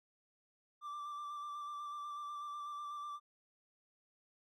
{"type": "tone with vibrato", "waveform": "triangle", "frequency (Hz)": 1174.7, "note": "D6", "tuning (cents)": 0, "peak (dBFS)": -40, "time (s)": [0.81, 3.2], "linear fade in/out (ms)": 50, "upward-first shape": "square", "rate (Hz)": 8.1, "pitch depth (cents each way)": 17, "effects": []}